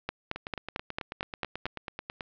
two click trains, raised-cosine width 0.3 ms, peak -14 / -19 dBFS, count 8 / 18, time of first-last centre 0.09-1.656 / 0.36-2.208 s, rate 4.47 / 9.2 Hz, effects low-pass 4000 Hz 12 dB/octave

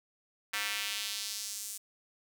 square tone with high-pass filter sweep, 103.83 Hz, G#2, in tune, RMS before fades -37 dBFS, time 0.53-1.78 s, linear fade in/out 10 ms, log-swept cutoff 1800 to 8300 Hz, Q 1.4, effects none

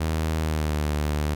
sawtooth tone with pitch glide, 79.3 to 74.85 Hz, D#2 to D2, +33 to +33 cents, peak -19 dBFS, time 0-1.35 s, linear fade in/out 10 ms, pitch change -100 cents, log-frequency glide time 0.39-0.81 s, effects none

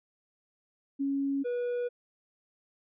sine / triangle tone pair in turn, 276.8 / 486.4 Hz, C#4 / B4, -2 / -26 cents, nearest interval minor seventh, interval 976 cents, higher second, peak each -27 dBFS, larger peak neither, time 0.99-1.44 / 1.44-1.89 s, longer neither, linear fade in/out 20 ms, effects resampled to 8000 Hz

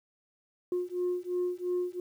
sine beating tone pair, 356.8 / 359.7 Hz, F4 / F#4, +37 / -49 cents, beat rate 2.9 Hz, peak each -31 dBFS, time 0.72-2 s, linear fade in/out 2 ms, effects tanh soft clip ceiling -24 dBFS + 10-bit

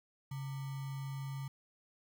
sine tone with sample-and-hold, 136.8 Hz, C#3, 23 cents flat, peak -38 dBFS, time 0.31-1.48 s, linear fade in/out 5 ms, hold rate 1050 Hz, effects none

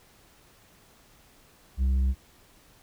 sine tone with tanh clipping, 65.41 Hz, C2, in tune, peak -22 dBFS, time 1.77-2.15 s, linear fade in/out 50 ms, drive 5 dB, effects pink hiss -58 dBFS RMS until 2.82 s

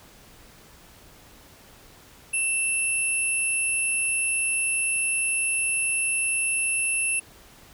sine tone pair together, 2670 / 10631 Hz, E7 / E9, +22 / +14 cents, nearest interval 2 octaves, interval 2392 cents, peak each -24 dBFS, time 2.33-7.2 s, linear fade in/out 10 ms, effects tanh soft clip ceiling -16 dBFS + pink hiss -51 dBFS RMS until 7.73 s

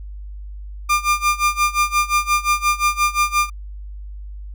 30% pulse tone with tremolo, 1200 Hz, D6, 37 cents sharp, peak -10 dBFS, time 0.89-3.5 s, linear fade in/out 10 ms, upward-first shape sine, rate 5.7 Hz, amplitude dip 90%, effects added 50 Hz sine -30 dBFS peak until 4.54 s

